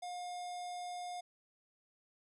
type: tone with notch filter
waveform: square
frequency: 714 Hz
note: F5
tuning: 38 cents sharp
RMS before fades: -43 dBFS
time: 0.02-1.21 s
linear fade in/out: 10 ms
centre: 1900 Hz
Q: 1.9
effects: resampled to 24000 Hz